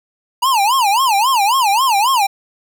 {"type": "tone with vibrato", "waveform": "square", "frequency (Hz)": 923, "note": "A#5", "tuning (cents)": -17, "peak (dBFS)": -12, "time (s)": [0.42, 2.27], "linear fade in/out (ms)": 10, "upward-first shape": "sine", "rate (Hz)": 3.7, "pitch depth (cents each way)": 280, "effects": []}